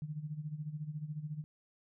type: tone with tremolo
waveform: sine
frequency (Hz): 151.4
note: D#3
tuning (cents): -47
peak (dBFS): -35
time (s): 0.02-1.44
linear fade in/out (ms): 0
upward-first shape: sine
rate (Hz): 14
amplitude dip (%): 75
effects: none